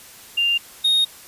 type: tone pair in turn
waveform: sine / triangle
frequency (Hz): 2794 / 3721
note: F7 / A#7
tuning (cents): 0 / -4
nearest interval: perfect fourth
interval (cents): 496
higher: second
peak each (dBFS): -16 / -13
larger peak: second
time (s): 0.37-0.58 / 0.84-1.05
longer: neither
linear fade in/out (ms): 10
effects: white hiss -43 dBFS RMS until 1.27 s + resampled to 32000 Hz